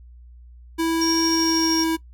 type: tone with pitch glide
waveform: square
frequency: 328.3 to 324.9 Hz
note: E4 to E4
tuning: -7 to -25 cents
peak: -20 dBFS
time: 0.78-1.97 s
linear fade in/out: 20 ms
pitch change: -18 cents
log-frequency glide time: 1.25-1.77 s
type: tone with tremolo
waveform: sine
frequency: 5588 Hz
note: F8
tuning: in tune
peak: -21 dBFS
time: 1.01-1.84 s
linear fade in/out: 5 ms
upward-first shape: sine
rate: 13 Hz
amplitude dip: 25%
effects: noise-tail reverb RT60 0.1 s tail -19 dB re dry + added 60 Hz sine -42 dBFS peak until 2.13 s